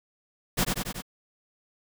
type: noise with echo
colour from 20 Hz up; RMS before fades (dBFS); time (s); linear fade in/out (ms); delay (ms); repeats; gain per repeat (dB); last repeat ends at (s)
pink; -24; 0.57-0.65; 20; 93; 4; -3; 1.022
effects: none